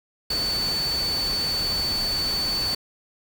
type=tone in noise; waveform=sine; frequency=4493 Hz; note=C#8; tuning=23 cents sharp; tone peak=-23 dBFS; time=0.3-2.75 s; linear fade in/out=5 ms; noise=pink; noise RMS=-32 dBFS; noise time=0.3-2.75 s; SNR=+6 dB; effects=none